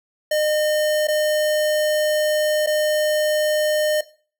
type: tone with dropouts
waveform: square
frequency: 609 Hz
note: D#5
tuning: 37 cents flat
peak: -18 dBFS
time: 0.31-4.01 s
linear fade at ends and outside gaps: 5 ms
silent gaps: 1.072-1.083 / 2.663-2.671 s
effects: noise-tail reverb RT60 0.4 s tail -17 dB re dry